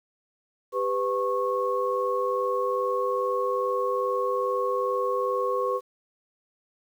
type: tone cluster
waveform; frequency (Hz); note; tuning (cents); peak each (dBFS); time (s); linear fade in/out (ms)
sine; 397.6 / 500 / 1096; G4 / B4 / C#6; +25 / +21 / -20; -30 / -26 / -28; 0.72-5.81; 50
effects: 9-bit